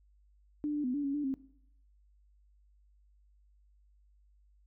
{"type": "tone with pitch steps", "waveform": "sine", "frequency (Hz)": [296.7, 294.9, 251, 288.6, 277.7, 293.2, 267.6], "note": ["D4", "D4", "B3", "D4", "C#4", "D4", "C4"], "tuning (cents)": [18, 7, 28, -30, 3, -3, 39], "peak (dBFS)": -30, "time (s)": [0.64, 1.34], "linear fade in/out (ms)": 0, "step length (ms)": 100, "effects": ["noise-tail reverb RT60 0.7 s tail -20 dB re dry", "added 50 Hz sine -62 dBFS peak until 4.66 s"]}